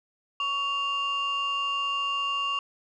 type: tone pair together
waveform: sine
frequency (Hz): 1123.6 / 2794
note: C#6 / F7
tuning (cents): +23 / 0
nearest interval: octave + major third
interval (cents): 1577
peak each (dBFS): -27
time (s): 0.4-2.59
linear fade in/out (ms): 2
effects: tanh soft clip ceiling -21 dBFS